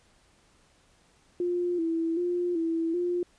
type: tone with vibrato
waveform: sine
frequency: 340.6 Hz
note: F4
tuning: 43 cents flat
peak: -25 dBFS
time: 1.4-3.23 s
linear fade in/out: 2 ms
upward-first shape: square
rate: 1.3 Hz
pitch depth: 60 cents each way
effects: pink hiss -63 dBFS RMS until 3.38 s + resampled to 22050 Hz